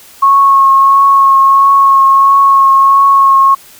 sine tone with vibrato, 1094 Hz, C#6, 23 cents flat, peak -3 dBFS, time 0.22-3.55 s, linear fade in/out 10 ms, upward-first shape triangle, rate 1.5 Hz, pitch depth 19 cents each way, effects white hiss -38 dBFS RMS until 3.79 s

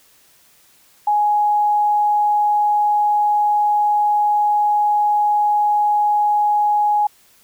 sine tone, 834 Hz, G#5, 7 cents sharp, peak -13 dBFS, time 1.07-7.07 s, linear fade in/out 5 ms, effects white hiss -53 dBFS RMS until 7.43 s

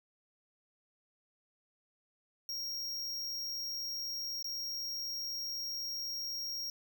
square tone with dropouts, 5588 Hz, F8, in tune, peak -37 dBFS, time 2.49-6.7 s, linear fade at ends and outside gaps 1 ms, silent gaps 4.426-4.444 s, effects none

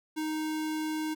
square tone, 311.1 Hz, D#4, in tune, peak -31 dBFS, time 0.16-1.15 s, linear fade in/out 20 ms, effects none

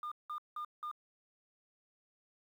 sine tone bursts, 1210 Hz, D#6, 49 cents flat, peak -36 dBFS, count 4, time 0.03-0.914 s, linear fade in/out 2 ms, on 86 ms, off 180 ms, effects tanh soft clip ceiling -36 dBFS + 11-bit

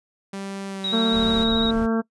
sawtooth tone with pitch glide, 196 to 190.53 Hz, G3 to G3, 0 to -49 cents, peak -26 dBFS, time 0.33-1.44 s, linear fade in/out 5 ms, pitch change -49 cents, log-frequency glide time 0.67-0.95 s
sine tone with vibrato, 3804 Hz, A#7, 34 cents sharp, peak -23 dBFS, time 0.84-1.71 s, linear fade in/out 5 ms, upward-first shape square, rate 14 Hz, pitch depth 13 cents each way
harmonic tone, 225.8 Hz, A3, 45 cents sharp, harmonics 1 / 2 / 3 / 4 / 5 / 6 / 7, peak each -20 / -25 / -32 / -36 / -35 / -34 / -37 dBFS, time 0.92-2.02 s, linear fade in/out 20 ms
brown noise, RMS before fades -32 dBFS, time 1.12-1.87 s, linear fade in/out 20 ms
effects noise-tail reverb RT60 0.1 s tail -22 dB re dry + resampled to 24000 Hz

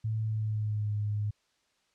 sine tone with pitch glide, 110 to 104.49 Hz, A2 to G#2, 0 to +11 cents, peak -28 dBFS, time 0.04-1.31 s, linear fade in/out 10 ms, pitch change -89 cents, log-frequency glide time 0.21-0.93 s, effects white hiss -72 dBFS RMS until 1.94 s + low-pass 6000 Hz 12 dB/octave

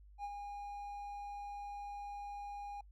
triangle tone with ADSR envelope, 814 Hz, G#5, 35 cents flat, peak -36 dBFS, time 0.18-2.81 s, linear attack 62 ms, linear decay 42 ms, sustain -5 dB, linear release 4 ms, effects noise-tail reverb RT60 0.1 s tail -26 dB re dry + added 50 Hz sine -56 dBFS peak until 2.91 s

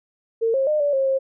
sine tone with pitch steps, 454.8 / 537 / 607 / 578 / 538 / 535 Hz, A#4 / C5 / D#5 / D5 / C5 / C5, -43 / +45 / -43 / -28 / +48 / +38 cents, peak -17 dBFS, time 0.41-1.19 s, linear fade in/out 20 ms, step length 130 ms, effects none

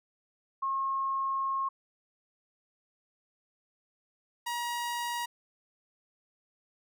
sine / sawtooth tone pair in turn, 1080 / 953.3 Hz, C#6 / A#5, -45 / +39 cents, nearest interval major second, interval 216 cents, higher first, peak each -28 dBFS, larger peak neither, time 0.62-1.69 / 4.46-5.26 s, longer first, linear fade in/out 10 ms, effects none

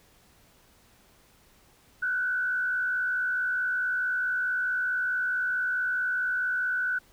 sine tone with frequency modulation, 1493 Hz, F#6, 15 cents sharp, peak -25 dBFS, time 2.02-6.99 s, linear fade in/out 10 ms, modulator 64.6 Hz, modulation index 0.64, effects pink hiss -60 dBFS RMS until 7.12 s

